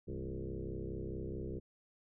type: tone with frequency modulation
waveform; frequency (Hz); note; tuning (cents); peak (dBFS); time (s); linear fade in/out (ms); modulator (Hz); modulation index
sine; 145.4; D3; -17; -38; 0.07-1.6; 20; 64.7; 4.7
effects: none